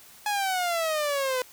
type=exponential sweep; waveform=sawtooth; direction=down; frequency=844 to 499.1 Hz; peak=-21 dBFS; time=0.26-1.42 s; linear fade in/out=2 ms; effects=white hiss -51 dBFS RMS until 1.52 s